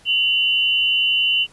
sine tone pair together, 2769 / 3000 Hz, F7 / F#7, -15 / +23 cents, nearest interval minor second, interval 138 cents, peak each -18 / -18 dBFS, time 0.05-1.47 s, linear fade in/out 50 ms, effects pink hiss -51 dBFS RMS until 1.52 s + resampled to 24000 Hz

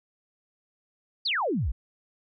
sine exponential sweep, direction down, 4978 to 45.66 Hz, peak -24 dBFS, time 1.25-1.72 s, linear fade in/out 10 ms, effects none

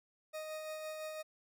40% pulse tone with tremolo, 622.3 Hz, D#5, in tune, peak -39 dBFS, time 0.33-1.23 s, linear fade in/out 20 ms, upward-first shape sine, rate 5.9 Hz, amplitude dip 30%, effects none

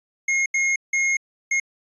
square tone bursts at uneven times, 2149 Hz, C7, 46 cents sharp, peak -19 dBFS, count 4, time 0.28-0.46 / 0.54-0.76 / 0.93-1.17 / 1.51-1.6 s, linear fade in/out 5 ms, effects resampled to 22050 Hz

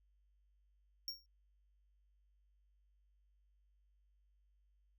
square tone with exponential decay, 5530 Hz, F8, 18 cents flat, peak -37 dBFS, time 1.08-1.26 s, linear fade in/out 1 ms, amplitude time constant 37 ms, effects added 50 Hz sine -70 dBFS peak until 4.98 s

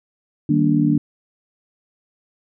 sine chord, Eb major seventh, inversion none, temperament just, 155.56 / 194.45 / 233.3 / 291.7 Hz, Eb3 / G3 / Bb3 / D4, 0 / -14 / +2 / -12 cents, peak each -19 / -23 / -20 / -17 dBFS, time 0.49-0.98 s, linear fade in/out 5 ms, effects none

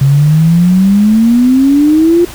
sine exponential sweep, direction up, 134.4 to 352.4 Hz, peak -4 dBFS, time 0.01-2.25 s, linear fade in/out 5 ms, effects added 50 Hz sine -38 dBFS peak until 2.34 s + pink hiss -29 dBFS RMS until 2.34 s

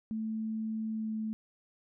sine tone with pitch glide, 220 to 218.4 Hz, A3 to A3, 0 to -13 cents, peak -32 dBFS, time 0.11-1.33 s, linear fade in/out 0 ms, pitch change -13 cents, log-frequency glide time 0.91-1.12 s, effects none

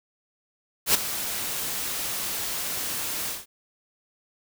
white noise with ADSR envelope, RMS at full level -17 dBFS, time 0.86-3.46 s, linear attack 84 ms, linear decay 13 ms, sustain -13 dB, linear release 180 ms, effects none

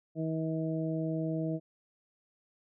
harmonic tone, 160 Hz, D#3, 49 cents sharp, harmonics 1 / 2 / 3 / 4, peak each -33 / -34 / -41 / -39 dBFS, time 0.15-1.6 s, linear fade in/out 50 ms, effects none

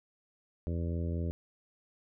harmonic tone, 84.3 Hz, E2, 39 cents sharp, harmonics 1 / 2 / 3 / 4 / 5 / 6 / 7, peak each -32 / -38 / -42 / -44 / -46 / -48 / -49 dBFS, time 0.67-1.31 s, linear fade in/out 0 ms, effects none

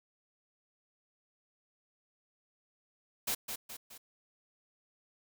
white noise with echo, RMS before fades -33 dBFS, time 3.27-3.35 s, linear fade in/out 10 ms, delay 210 ms, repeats 3, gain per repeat -6 dB, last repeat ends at 3.98 s, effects none

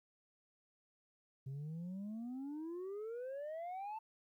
sine exponential sweep, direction up, 130.81 to 896 Hz, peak -39 dBFS, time 1.46-3.99 s, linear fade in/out 10 ms, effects tanh soft clip ceiling -41 dBFS + 13-bit

